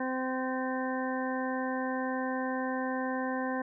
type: harmonic tone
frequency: 258.7 Hz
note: C4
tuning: 19 cents flat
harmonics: 1 / 2 / 3 / 4 / 6 / 7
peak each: -33 / -36 / -38 / -39 / -41 / -41 dBFS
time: 0-3.62 s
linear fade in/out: 5 ms
effects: none